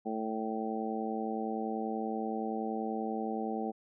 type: harmonic tone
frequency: 110.5 Hz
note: A2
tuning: 8 cents sharp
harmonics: 2 / 3 / 4 / 5 / 6 / 7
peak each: -36 / -40 / -39 / -44 / -46 / -38 dBFS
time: 0.05-3.72 s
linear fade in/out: 20 ms
effects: none